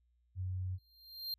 sine tone, 92.5 Hz, F#2, in tune, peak -35 dBFS, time 0.35-0.79 s, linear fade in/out 50 ms
square tone with exponential growth, 4186 Hz, C8, in tune, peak -35 dBFS, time 0.78-1.34 s, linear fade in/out 2 ms, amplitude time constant 120 ms
effects added 60 Hz sine -70 dBFS peak until 1.38 s

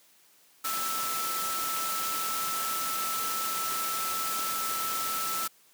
sine tone in noise, 1318.5 Hz, E6, in tune, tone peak -32 dBFS, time 0.64-5.48 s, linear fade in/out 10 ms, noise white, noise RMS -33 dBFS, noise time 0.64-5.48 s, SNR -2 dB, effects white hiss -61 dBFS RMS until 5.73 s + high-pass 150 Hz 12 dB/octave

